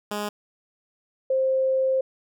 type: tone pair in turn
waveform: 10% pulse / sine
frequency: 207.7 / 526.7 Hz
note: G#3 / C5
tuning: 0 / +11 cents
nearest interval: octave + major third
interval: 1611 cents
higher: second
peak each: -19 dBFS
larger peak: neither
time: 0.11-0.29 / 1.3-2.01 s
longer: second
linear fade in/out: 5 ms
effects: none